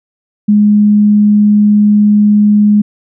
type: tone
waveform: sine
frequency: 208.3 Hz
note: G#3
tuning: 5 cents sharp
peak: -4 dBFS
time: 0.48-2.82 s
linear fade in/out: 10 ms
effects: none